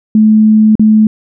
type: tone with dropouts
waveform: sine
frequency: 216.2 Hz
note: A3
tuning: 30 cents flat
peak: -3 dBFS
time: 0.15-1.07 s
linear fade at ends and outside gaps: 2 ms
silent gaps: 0.754-0.795 s
effects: none